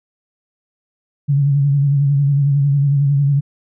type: tone with vibrato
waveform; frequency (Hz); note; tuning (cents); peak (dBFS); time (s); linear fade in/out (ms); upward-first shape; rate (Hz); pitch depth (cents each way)
sine; 141.1; C#3; +31; -11; 1.28-3.41; 20; sine; 11; 48
effects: none